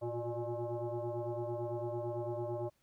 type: tone with frequency modulation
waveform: sine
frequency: 123.47 Hz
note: B2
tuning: in tune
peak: -35 dBFS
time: 0.01-2.7 s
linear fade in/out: 20 ms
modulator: 238 Hz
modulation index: 2.7
effects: pink hiss -75 dBFS RMS until 2.82 s